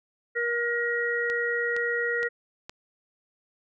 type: harmonic tone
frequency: 474 Hz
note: A#4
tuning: 29 cents sharp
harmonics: 1 / 3 / 4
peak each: -29 / -32 / -27 dBFS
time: 0.35-2.29 s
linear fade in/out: 20 ms
type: click train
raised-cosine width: 0.2 ms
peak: -21 dBFS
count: 4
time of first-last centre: 1.3-2.695 s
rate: 2.15 Hz
effects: none